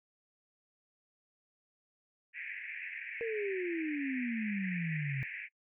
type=band-pass noise; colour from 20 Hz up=white; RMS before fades=-43 dBFS; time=2.33-5.49 s; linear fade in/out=50 ms; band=1700 to 2500 Hz; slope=96 dB/octave
type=exponential sweep; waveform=sine; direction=down; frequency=468.4 to 130.81 Hz; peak=-33 dBFS; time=3.21-5.23 s; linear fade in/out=0 ms
effects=noise-tail reverb RT60 0.1 s tail -23 dB re dry